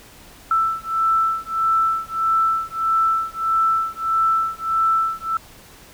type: beating tone pair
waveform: sine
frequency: 1325 / 1326.6 Hz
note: E6 / E6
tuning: +9 / +11 cents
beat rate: 1.6 Hz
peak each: -20 dBFS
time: 0.51-5.37 s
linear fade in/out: 2 ms
effects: pink hiss -45 dBFS RMS until 5.93 s